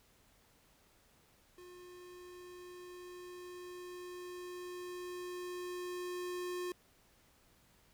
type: tone with level ramp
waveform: square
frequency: 358.2 Hz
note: F4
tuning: 44 cents sharp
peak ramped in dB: -53 to -38 dBFS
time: 1.58-6.72 s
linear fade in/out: 2 ms
effects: pink hiss -68 dBFS RMS until 7.93 s